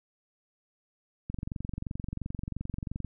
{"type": "click train", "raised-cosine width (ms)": 5, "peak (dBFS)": -22, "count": 41, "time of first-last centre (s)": [1.3, 3.047], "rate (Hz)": 22.9, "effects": []}